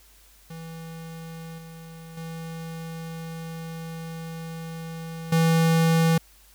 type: tone with level steps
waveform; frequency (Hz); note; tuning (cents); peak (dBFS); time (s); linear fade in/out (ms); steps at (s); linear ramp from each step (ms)
square; 163.9; E3; -10; -37 / -41 / -34 / -18; 0.5-6.18; 5; 1.58 / 2.17 / 5.32; 5
effects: added 50 Hz sine -56 dBFS peak until 6.54 s + white hiss -56 dBFS RMS until 6.54 s